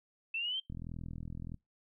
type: exponential sweep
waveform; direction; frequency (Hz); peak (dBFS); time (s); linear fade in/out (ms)
sine; up; 2637 to 3181; -33; 0.34-0.6; 5
type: click train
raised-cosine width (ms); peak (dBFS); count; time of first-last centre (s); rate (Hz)
5; -31; 36; 0.7-1.543; 41.5
effects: noise-tail reverb RT60 0.2 s tail -24 dB re dry